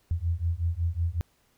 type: beating tone pair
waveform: sine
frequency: 82 / 87.4 Hz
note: E2 / F2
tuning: -9 / +2 cents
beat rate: 5.4 Hz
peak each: -28 dBFS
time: 0.11-1.21 s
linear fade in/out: 0 ms
effects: pink hiss -67 dBFS RMS until 1.57 s